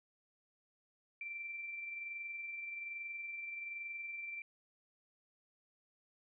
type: tone with amplitude modulation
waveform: sine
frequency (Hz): 2349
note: D7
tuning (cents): 0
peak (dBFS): -40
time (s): 1.21-4.42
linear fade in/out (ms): 2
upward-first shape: sine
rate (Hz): 21.2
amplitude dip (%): 35
effects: none